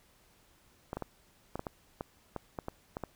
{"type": "clicks", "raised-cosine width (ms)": 1, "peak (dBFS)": -22, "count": 12, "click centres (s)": [0.931, 0.97, 1.023, 1.556, 1.594, 1.668, 2.009, 2.363, 2.588, 2.684, 2.969, 3.037], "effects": ["pink hiss -65 dBFS RMS until 3.15 s"]}